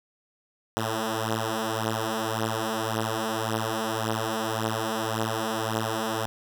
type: beating tone pair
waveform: 5% pulse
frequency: 110 / 111.8 Hz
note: A2 / A2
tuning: 0 / +28 cents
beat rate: 1.8 Hz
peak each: -19 / -17 dBFS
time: 0.77-6.26 s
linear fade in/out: 0 ms
effects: none